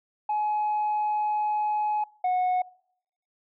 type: tone pair in turn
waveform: sine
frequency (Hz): 845 / 731.7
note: G#5 / F#5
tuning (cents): +30 / -20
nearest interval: major second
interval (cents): 250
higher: first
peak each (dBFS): -22 / -19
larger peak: second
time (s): 0.29-2.04 / 2.24-2.62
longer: first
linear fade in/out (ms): 5
effects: noise-tail reverb RT60 0.7 s tail -25 dB re dry + tanh soft clip ceiling -21 dBFS